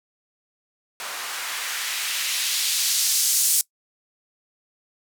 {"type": "noise with band-pass filter sweep", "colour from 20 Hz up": "blue", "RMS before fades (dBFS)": -24, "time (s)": [1, 3.61], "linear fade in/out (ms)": 0, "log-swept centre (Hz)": [900, 8000], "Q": 0.97, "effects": ["noise-tail reverb RT60 0.1 s tail -22 dB re dry"]}